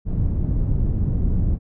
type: low-pass noise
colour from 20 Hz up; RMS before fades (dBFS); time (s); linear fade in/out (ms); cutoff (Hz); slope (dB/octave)
pink; -20; 0.05-1.59; 50; 160; 12
effects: none